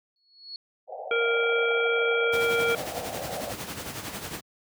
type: tone with exponential growth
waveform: sine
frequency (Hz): 4361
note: C#8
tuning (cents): -29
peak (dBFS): -33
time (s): 0.16-0.56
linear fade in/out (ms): 1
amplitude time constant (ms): 85
type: band-pass noise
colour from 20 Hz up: white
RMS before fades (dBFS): -37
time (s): 0.87-3.56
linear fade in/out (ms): 50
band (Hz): 470 to 800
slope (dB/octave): 96
type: harmonic tone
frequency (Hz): 466.2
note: A#4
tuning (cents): 0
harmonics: 1 / 3 / 5 / 7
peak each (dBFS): -24 / -27 / -29 / -35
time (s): 1.11-2.75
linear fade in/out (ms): 2
type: noise with tremolo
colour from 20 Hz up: pink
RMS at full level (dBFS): -33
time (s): 2.32-4.41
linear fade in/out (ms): 20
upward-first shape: sine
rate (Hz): 11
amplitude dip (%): 55
effects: high-pass 100 Hz 12 dB/octave